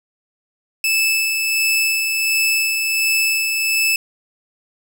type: tone with tremolo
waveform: sawtooth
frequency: 2623 Hz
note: E7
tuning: 9 cents flat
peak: -11 dBFS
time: 0.84-3.96 s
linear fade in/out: 2 ms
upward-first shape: sine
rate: 1.4 Hz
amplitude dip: 35%
effects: 8-bit